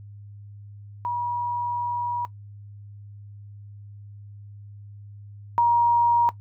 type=tone pair in turn; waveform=sine; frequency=962 / 946.6 Hz; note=B5 / A#5; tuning=-46 / +26 cents; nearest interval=unison; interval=28 cents; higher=first; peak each=-24 / -15 dBFS; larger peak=second; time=1.05-2.25 / 5.58-6.29 s; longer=first; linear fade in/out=0 ms; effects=noise-tail reverb RT60 0.1 s tail -17 dB re dry + added 102 Hz sine -40 dBFS peak until 6.4 s